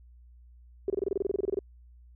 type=tone bursts; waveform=sine; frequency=392.7 Hz; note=G4; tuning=3 cents sharp; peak=-24 dBFS; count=16; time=0.88-1.59 s; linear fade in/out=2 ms; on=20 ms; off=26 ms; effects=added 60 Hz sine -51 dBFS peak until 2.15 s